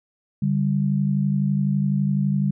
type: tone pair together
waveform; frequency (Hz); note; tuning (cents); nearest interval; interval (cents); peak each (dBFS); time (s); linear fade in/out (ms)
sine; 144.05 / 196; D3 / G3; -33 / 0; perfect fourth; 533; -21; 0.42-2.51; 5
effects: none